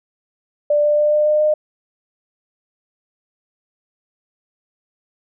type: tone with pitch steps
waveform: sine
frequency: 590 / 593.8 / 597.5 / 601.4 / 605.2 / 609 Hz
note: D5 / D5 / D5 / D5 / D#5 / D#5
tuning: +8 / +19 / +30 / +41 / -48 / -37 cents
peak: -12 dBFS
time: 0.7-1.54 s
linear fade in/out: 5 ms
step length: 140 ms
effects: none